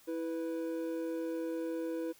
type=tone pair together; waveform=triangle; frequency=327.7 / 493.9 Hz; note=E4 / B4; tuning=-10 / 0 cents; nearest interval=perfect fifth; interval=710 cents; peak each=-34 / -36 dBFS; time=0.07-2.13 s; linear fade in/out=20 ms; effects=white hiss -62 dBFS RMS until 2.19 s